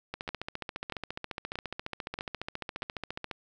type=two click trains; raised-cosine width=0.3 ms; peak=-19 / -19 dBFS; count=47 / 5; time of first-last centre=0.14-3.312 / 0.29-2.822 s; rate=14.5 / 1.58 Hz; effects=none